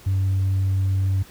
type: tone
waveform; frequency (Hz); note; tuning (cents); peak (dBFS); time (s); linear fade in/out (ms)
sine; 96; G2; -36; -16; 0.06-1.23; 10
effects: tanh soft clip ceiling -16 dBFS + pink hiss -47 dBFS RMS until 1.3 s